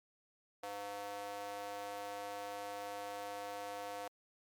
square tone with high-pass filter, 101.6 Hz, G#2, 38 cents flat, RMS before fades -44 dBFS, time 0.63-4.08 s, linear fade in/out 5 ms, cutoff 620 Hz, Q 3, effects MP3 96 kbps

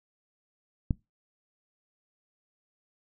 click, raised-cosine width 5 ms, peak -13 dBFS, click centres 0.908 s, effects noise-tail reverb RT60 0.2 s tail -22 dB re dry

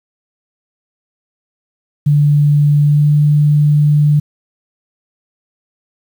sine tone with pitch glide, 146.6 to 148.22 Hz, D3 to D3, -3 to +16 cents, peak -7 dBFS, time 2.06-4.2 s, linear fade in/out 10 ms, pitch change +19 cents, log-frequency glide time 2.83-3.11 s, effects 7-bit

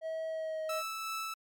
triangle tone with pitch glide, 643 to 630.5 Hz, E5 to D#5, -43 to +23 cents, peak -32 dBFS, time 0.01-0.83 s, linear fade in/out 50 ms, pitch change -34 cents, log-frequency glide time 0.27-0.62 s
sawtooth tone with tremolo, 1314 Hz, E6, 6 cents flat, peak -31 dBFS, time 0.69-1.34 s, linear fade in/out 5 ms, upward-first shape sine, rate 2.7 Hz, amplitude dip 25%
effects MP3 96 kbps

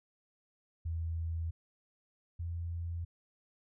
sine tone pair in turn, 82.41 / 84.87 Hz, E2 / F2, 0 / -49 cents, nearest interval minor second, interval 51 cents, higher second, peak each -33 / -35 dBFS, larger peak first, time 0.85-1.51 / 2.39-3.05 s, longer neither, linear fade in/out 10 ms, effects none

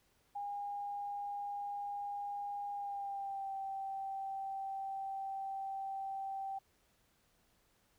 sine tone with pitch glide, 812 to 778.9 Hz, G#5 to G5, -39 to -11 cents, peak -38 dBFS, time 0.35-6.59 s, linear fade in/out 10 ms, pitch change -72 cents, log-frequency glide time 2.73-3.53 s, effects pink hiss -73 dBFS RMS until 7.98 s

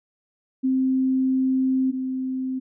sine tone pair in turn, 261.6 / 260.1 Hz, C4 / C4, 0 / -10 cents, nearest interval unison, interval 10 cents, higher first, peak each -18 / -24 dBFS, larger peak first, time 0.63-1.92 / 1.92-2.6 s, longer first, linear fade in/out 20 ms, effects none

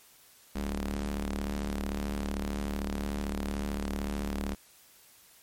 sawtooth ring-modulated tone, 73.42 Hz, D2, in tune, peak -24 dBFS, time 0.55-4.55 s, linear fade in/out 10 ms, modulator 128 Hz, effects white hiss -58 dBFS RMS until 5.42 s + MP3 64 kbps

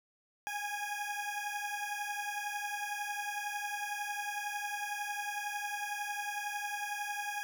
20% pulse beating tone pair, 820 / 831 Hz, G#5 / G#5, -22 / +1 cents, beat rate 11 Hz, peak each -33 / -35 dBFS, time 0.47-7.43 s, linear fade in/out 0 ms, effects none

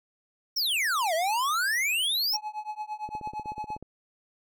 square exponential two-way sweep, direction down then up, 5700 to 622 to 5700 Hz, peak -25 dBFS, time 0.56-2.37 s, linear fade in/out 10 ms, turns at 1.14 s
triangle tone with tremolo, 851 Hz, G#5, 42 cents sharp, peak -27 dBFS, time 2.33-3.78 s, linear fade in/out 10 ms, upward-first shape triangle, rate 8.8 Hz, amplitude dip 100%
click train, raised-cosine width 2 ms, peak -29 dBFS, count 13, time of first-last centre 3.09-3.826 s, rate 16.3 Hz
effects none

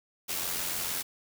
white noise with amplitude modulation, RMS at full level -31 dBFS, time 0.28-1.03 s, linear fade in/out 20 ms, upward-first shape sine, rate 86.9 Hz, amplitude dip 40%, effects none

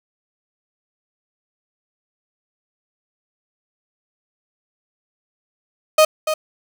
35% pulse tone with echo, 622.3 Hz, D#5, in tune, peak -7 dBFS, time 5.98-6.05 s, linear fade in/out 5 ms, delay 290 ms, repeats 1, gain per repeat -9 dB, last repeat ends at 6.34 s, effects none

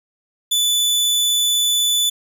sawtooth tone, 3484 Hz, A7, 18 cents flat, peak -12 dBFS, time 0.51-2.1 s, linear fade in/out 10 ms, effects none

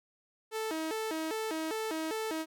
sawtooth tone with vibrato, 374.2 Hz, F#4, 20 cents sharp, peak -29 dBFS, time 0.51-2.46 s, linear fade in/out 50 ms, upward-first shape square, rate 2.5 Hz, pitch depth 280 cents each way, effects none

